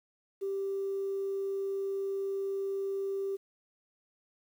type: tone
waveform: sine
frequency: 392 Hz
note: G4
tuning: in tune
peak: -30 dBFS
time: 0.41-3.37 s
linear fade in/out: 20 ms
effects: tanh soft clip ceiling -26 dBFS + 10-bit